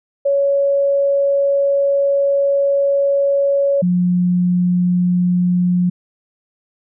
sine tone pair in turn, 559 / 178.53 Hz, C#5 / F3, +14 / +38 cents, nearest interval octave + minor sixth, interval 1976 cents, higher first, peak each -12 dBFS, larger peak neither, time 0.25-3.82 / 3.82-5.9 s, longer first, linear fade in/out 10 ms, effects none

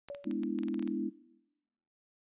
clicks, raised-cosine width 0.2 ms, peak -30 dBFS, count 12, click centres 0.086 / 0.148 / 0.243 / 0.312 / 0.434 / 0.588 / 0.634 / 0.684 / 0.743 / 0.794 / 0.826 / 0.876 s
sine tone with exponential decay, 569 Hz, C#5, 45 cents sharp, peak -36 dBFS, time 0.1-0.41 s, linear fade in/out 0 ms, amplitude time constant 66 ms
sine chord, E dominant seventh, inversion first, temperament equal, 207.7 / 246.9 / 293.7 / 329.6 Hz, G#3 / B3 / D4 / E4, 0 / 0 / 0 / 0 cents, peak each -37 dBFS, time 0.25-1.1 s, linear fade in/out 20 ms
effects noise-tail reverb RT60 1.0 s tail -20 dB re dry + resampled to 8000 Hz

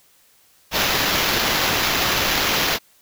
white noise with sample-and-hold, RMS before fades -20 dBFS, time 0.71-2.79 s, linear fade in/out 50 ms, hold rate 8820 Hz, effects white hiss -56 dBFS RMS until 3.01 s

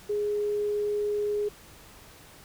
sine tone, 415.3 Hz, G#4, in tune, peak -25 dBFS, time 0.09-1.49 s, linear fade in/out 10 ms, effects pink hiss -51 dBFS RMS until 2.44 s

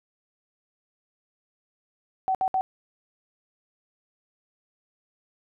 sine tone bursts, 758 Hz, F#5, 42 cents sharp, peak -21 dBFS, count 3, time 2.28-2.61 s, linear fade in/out 0 ms, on 68 ms, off 63 ms, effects none

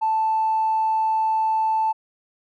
triangle tone with tanh clipping, 880 Hz, A5, in tune, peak -18 dBFS, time 0.01-1.93 s, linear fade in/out 20 ms, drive 4 dB, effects none

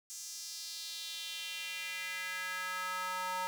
square tone with high-pass filter sweep, 184 Hz, F#3, 9 cents flat, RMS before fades -40 dBFS, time 0.1-3.47 s, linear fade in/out 0 ms, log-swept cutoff 6500 to 930 Hz, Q 2.7, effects none

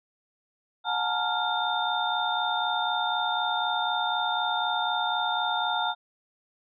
sine tone cluster, 725 / 853 / 917 / 1396 / 3616 Hz, F#5 / G#5 / A#5 / F6 / A7, -35 / +46 / -29 / -1 / +47 cents, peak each -31 dBFS, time 0.84-5.95 s, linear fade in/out 50 ms, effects none

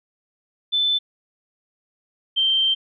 sine tone pair in turn, 3520 / 3136 Hz, A7 / G7, 0 / 0 cents, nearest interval major second, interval 200 cents, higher first, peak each -17 / -16 dBFS, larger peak second, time 0.72-0.99 / 2.36-2.75 s, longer second, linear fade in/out 20 ms, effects none

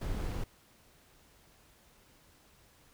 brown noise, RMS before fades -35 dBFS, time 0.01-0.44 s, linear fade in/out 5 ms, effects pink hiss -63 dBFS RMS until 2.93 s

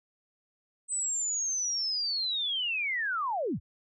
sine linear sweep, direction down, 8180 to 49 Hz, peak -28 dBFS, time 0.88-3.6 s, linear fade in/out 50 ms, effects none

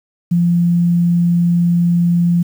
sine tone, 172.7 Hz, F3, 19 cents flat, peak -10 dBFS, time 0.31-2.43 s, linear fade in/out 10 ms, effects 7-bit

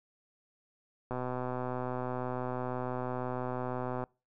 click train, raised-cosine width 1 ms, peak -22 dBFS, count 370, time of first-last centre 1.11-4.039 s, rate 126 Hz, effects noise-tail reverb RT60 0.3 s tail -25 dB re dry

